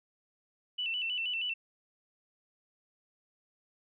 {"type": "tone with vibrato", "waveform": "sine", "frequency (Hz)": 2823, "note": "F7", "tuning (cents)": 18, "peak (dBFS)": -31, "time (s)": [0.78, 1.54], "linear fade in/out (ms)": 10, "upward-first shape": "square", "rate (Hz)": 6.3, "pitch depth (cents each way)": 86, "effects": []}